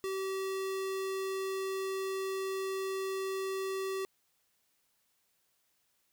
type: tone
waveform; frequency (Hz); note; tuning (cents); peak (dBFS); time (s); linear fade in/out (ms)
square; 384.1; G4; -35; -34; 0.04-4.05; 0
effects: white hiss -75 dBFS RMS until 6.12 s